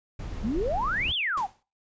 brown noise, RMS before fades -34 dBFS, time 0.19-1.12 s, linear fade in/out 5 ms
sine exponential two-way sweep, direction up then down, 194.7 to 3588 to 716 Hz, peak -25 dBFS, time 0.43-1.47 s, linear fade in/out 20 ms, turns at 1.14 s
pink noise with exponential decay, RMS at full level -38 dBFS, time 1.37-1.63 s, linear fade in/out 5 ms, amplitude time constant 56 ms
effects noise-tail reverb RT60 0.3 s tail -20 dB re dry + resampled to 16000 Hz

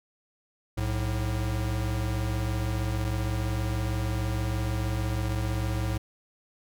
square tone pair together, 61.74 / 108.1 Hz, B1 / A2, 0 / -30 cents, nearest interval minor seventh, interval 970 cents, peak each -31 / -29 dBFS, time 0.77-5.98 s, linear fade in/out 10 ms, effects none

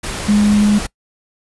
sine tone in noise, 207.7 Hz, G#3, in tune, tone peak -9 dBFS, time 0.28-0.79 s, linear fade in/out 10 ms, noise pink, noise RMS -24 dBFS, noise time 0.03-0.87 s, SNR +12 dB, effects noise-tail reverb RT60 0.1 s tail -23 dB re dry + resampled to 24000 Hz

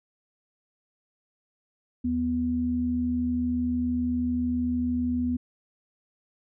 sine tone pair together, 77.97 / 246.9 Hz, D#2 / B3, +4 / 0 cents, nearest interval octave + minor sixth, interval 1996 cents, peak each -33 / -24 dBFS, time 2.04-5.37 s, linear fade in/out 10 ms, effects none

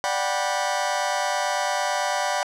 sawtooth chord, G major seventh, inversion second, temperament just, 588 / 735 / 784 / 980 Hz, D5 / F#5 / G5 / B5, +2 / -12 / 0 / -14 cents, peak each -24 dBFS, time 0.04-2.43 s, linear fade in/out 0 ms, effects low-pass 8000 Hz 12 dB/octave

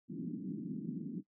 pink band-pass noise, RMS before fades -41 dBFS, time 0.08-1.23 s, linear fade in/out 50 ms, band 160 to 310 Hz, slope 48 dB/octave, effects noise-tail reverb RT60 0.1 s tail -21 dB re dry

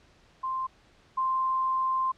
sine tone pair in turn, 1046.5 / 1046.5 Hz, C6 / C6, 0 / 0 cents, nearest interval unison, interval 0 cents, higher neither, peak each -28 / -24 dBFS, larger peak second, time 0.43-0.67 / 1.17-2.12 s, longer second, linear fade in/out 10 ms, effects pink hiss -60 dBFS RMS until 2.17 s + low-pass 5000 Hz 12 dB/octave

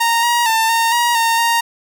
sawtooth tone with pitch steps, 927 / 950 / 895 / 917 / 952 / 917 / 930 Hz, A#5 / A#5 / A5 / A#5 / A#5 / A#5 / A#5, -10 / +33 / +29 / -29 / +36 / -29 / -4 cents, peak -9 dBFS, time 0-1.61 s, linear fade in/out 10 ms, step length 230 ms, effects none

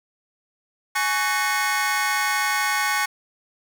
45% pulse tone cluster, 837 / 1116 / 1500 / 1836 / 2181 Hz, G#5 / C#6 / F#6 / A#6 / C#7, +13 / +11 / +23 / -27 / -29 cents, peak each -27 dBFS, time 0.95-3.06 s, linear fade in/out 10 ms, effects none

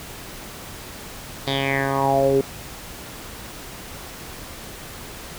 10% pulse tone with low-pass filter sweep, 136.9 Hz, C#3, 21 cents flat, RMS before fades -20 dBFS, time 1.47-2.41 s, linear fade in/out 2 ms, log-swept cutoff 4100 to 370 Hz, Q 5.5, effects pink hiss -37 dBFS RMS until 5.38 s

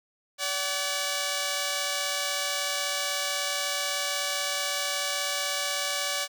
5% pulse tone pair together, 575.3 / 755 Hz, D5 / F#5, -36 / +35 cents, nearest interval perfect fourth, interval 471 cents, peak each -17 / -21 dBFS, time 0.38-6.28 s, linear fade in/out 50 ms, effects none

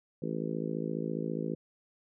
harmonic tone, 54.7 Hz, A1, 9 cents flat, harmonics 3 / 4 / 5 / 6 / 7 / 8 / 9, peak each -37 / -38 / -39 / -40 / -40 / -41 / -42 dBFS, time 0.22-1.55 s, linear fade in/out 5 ms, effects none

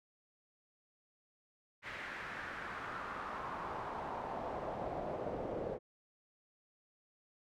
brown noise with band-pass filter sweep, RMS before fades -42 dBFS, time 1.82-5.79 s, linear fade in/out 50 ms, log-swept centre 2000 to 500 Hz, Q 2.4, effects none

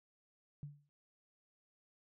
sine tone with exponential decay, 145.1 Hz, D3, 21 cents flat, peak -40 dBFS, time 0.63-0.89 s, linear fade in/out 0 ms, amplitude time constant 56 ms, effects none

